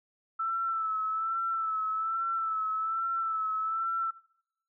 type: tone with vibrato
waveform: sine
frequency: 1320 Hz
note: E6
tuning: 2 cents sharp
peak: -28 dBFS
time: 0.39-4.11 s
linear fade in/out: 10 ms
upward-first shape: sine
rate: 1.2 Hz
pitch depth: 39 cents each way
effects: noise-tail reverb RT60 0.8 s tail -22 dB re dry